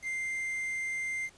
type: tone with quantisation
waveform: triangle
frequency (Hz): 2093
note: C7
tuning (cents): 0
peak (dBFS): -30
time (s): 0.02-1.3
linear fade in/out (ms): 50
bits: 8
effects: pink hiss -59 dBFS RMS until 1.37 s + resampled to 22050 Hz